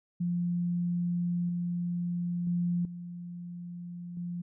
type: tone with level steps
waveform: sine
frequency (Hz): 174.61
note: F3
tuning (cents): 0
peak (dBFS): -27 / -29 / -26 / -38 / -33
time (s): 0.2-4.42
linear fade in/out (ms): 10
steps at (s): 1.49 / 2.47 / 2.85 / 4.17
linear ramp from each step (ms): 2
effects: none